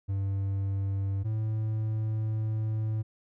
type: tone pair in turn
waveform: triangle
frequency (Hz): 98 / 109.2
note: G2 / A2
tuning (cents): 0 / -13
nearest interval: major second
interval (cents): 187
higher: second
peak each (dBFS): -25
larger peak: neither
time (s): 0.08-1.24 / 1.24-3.03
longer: second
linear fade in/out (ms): 20
effects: none